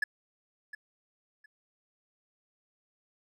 triangle tone with echo, 1713 Hz, A6, 47 cents flat, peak -23 dBFS, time 0.02-0.04 s, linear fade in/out 5 ms, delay 710 ms, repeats 2, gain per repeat -14 dB, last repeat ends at 1.46 s, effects none

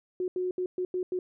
sine tone bursts at uneven times, 365.1 Hz, F#4, 23 cents flat, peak -27 dBFS, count 6, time 0.2-0.28 / 0.36-0.51 / 0.58-0.66 / 0.78-0.85 / 0.94-1.03 / 1.12-1.19 s, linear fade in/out 2 ms, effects none

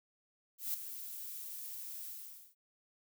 violet noise with ADSR envelope, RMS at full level -35 dBFS, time 0.58-2.55 s, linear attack 160 ms, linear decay 8 ms, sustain -10 dB, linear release 480 ms, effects none

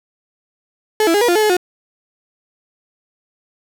35% pulse tone with pitch steps, 430.4 / 331.7 / 410.2 / 481.1 / 349.5 / 430.9 / 425.1 / 360.8 Hz, A4 / E4 / G#4 / B4 / F4 / A4 / G#4 / F#4, -38 / +11 / -21 / -45 / +1 / -36 / +40 / -44 cents, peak -10 dBFS, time 1-1.568 s, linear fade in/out 2 ms, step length 71 ms, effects 8-bit

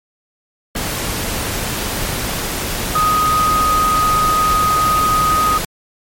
sine tone in noise, 1249 Hz, D#6, 6 cents sharp, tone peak -12 dBFS, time 2.95-5.58 s, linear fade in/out 5 ms, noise pink, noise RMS -21 dBFS, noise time 0.75-5.65 s, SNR +6 dB, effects MP3 64 kbps

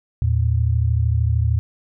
sine tone pair together, 80 / 113.14 Hz, D#2 / A2, +49 / +49 cents, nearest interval tritone, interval 600 cents, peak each -18 dBFS, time 0.22-1.59 s, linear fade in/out 0 ms, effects none

